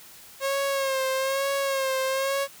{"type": "tone with vibrato", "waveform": "sawtooth", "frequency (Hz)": 540, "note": "C#5", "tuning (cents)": -45, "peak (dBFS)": -20, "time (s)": [0.4, 2.48], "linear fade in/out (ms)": 50, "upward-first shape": "sine", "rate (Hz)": 1.1, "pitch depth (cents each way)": 45, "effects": ["white hiss -48 dBFS RMS until 2.6 s"]}